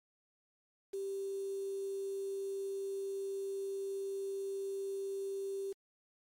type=tone with quantisation; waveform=sine; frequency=392 Hz; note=G4; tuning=in tune; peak=-36 dBFS; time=0.93-5.73 s; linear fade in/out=10 ms; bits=9; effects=MP3 64 kbps